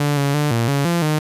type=tone with pitch steps; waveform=sawtooth; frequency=145.5 / 140.8 / 148.2 / 116.2 / 140.6 / 171.4 / 153 Hz; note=D3 / C#3 / D3 / A#2 / C#3 / F3 / D#3; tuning=-16 / +27 / +16 / -5 / +25 / -32 / -29 cents; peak=-12 dBFS; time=0-1.19 s; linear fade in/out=5 ms; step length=170 ms; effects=resampled to 32000 Hz